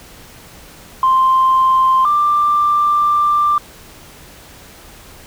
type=tone pair in turn; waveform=sine; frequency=1046.5 / 1183.2 Hz; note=C6 / D6; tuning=0 / +13 cents; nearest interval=major second; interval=213 cents; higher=second; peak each=-8 / -10 dBFS; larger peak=first; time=1.03-2.05 / 2.05-3.58 s; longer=second; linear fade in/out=2 ms; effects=tanh soft clip ceiling -5 dBFS + pink hiss -40 dBFS RMS until 5.26 s